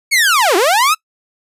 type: linear two-way sweep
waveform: sawtooth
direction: down then up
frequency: 2269 to 327.7 to 1339 Hz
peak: -6 dBFS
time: 0.11-0.95 s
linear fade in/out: 20 ms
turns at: 0.56 s
effects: noise-tail reverb RT60 0.1 s tail -24 dB re dry + resampled to 32000 Hz